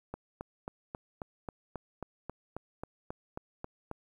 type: click train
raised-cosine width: 1 ms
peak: -24 dBFS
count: 15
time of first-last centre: 0.14-3.914 s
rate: 3.71 Hz
effects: 10-bit